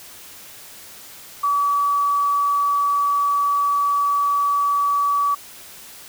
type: tone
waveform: sine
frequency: 1144 Hz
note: D6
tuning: 46 cents flat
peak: -16 dBFS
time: 1.43-5.35 s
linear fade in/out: 10 ms
effects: white hiss -41 dBFS RMS until 6.08 s